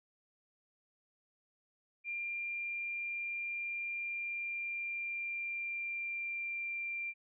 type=tone with pitch glide; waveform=sine; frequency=2389 to 2371 Hz; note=D7 to D7; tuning=+29 to +16 cents; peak=-36 dBFS; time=2.04-7.14 s; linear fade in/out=50 ms; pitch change=-13 cents; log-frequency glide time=3.98-6.73 s; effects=none